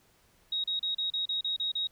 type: tone bursts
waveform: sine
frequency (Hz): 3782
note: A#7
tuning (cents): +24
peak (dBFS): -28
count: 9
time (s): 0.52-1.872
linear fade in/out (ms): 5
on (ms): 120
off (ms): 34
effects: pink hiss -65 dBFS RMS until 1.91 s